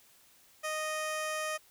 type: tone with low-pass filter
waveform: 15% pulse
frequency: 620 Hz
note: D#5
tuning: 6 cents flat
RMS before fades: -35 dBFS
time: 0.63-1.58 s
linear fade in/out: 20 ms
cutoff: 11000 Hz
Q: 1.3
effects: white hiss -62 dBFS RMS until 1.7 s